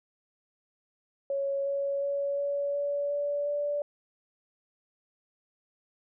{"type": "tone with pitch steps", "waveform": "sine", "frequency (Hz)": [554, 558.5, 563, 567.6, 572.2, 576.9, 581.5], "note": ["C#5", "C#5", "C#5", "C#5", "D5", "D5", "D5"], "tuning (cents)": [-1, 13, 27, 41, -45, -31, -17], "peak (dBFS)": -27, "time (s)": [1.3, 3.82], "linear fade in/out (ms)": 2, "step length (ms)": 360, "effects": []}